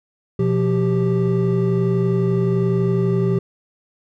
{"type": "tone cluster", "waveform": "triangle", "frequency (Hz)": [123.7, 175.6, 392.4], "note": ["B2", "F3", "G4"], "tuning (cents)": [3, 10, 2], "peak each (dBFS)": -18, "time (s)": [0.39, 3.39], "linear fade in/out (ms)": 5, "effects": []}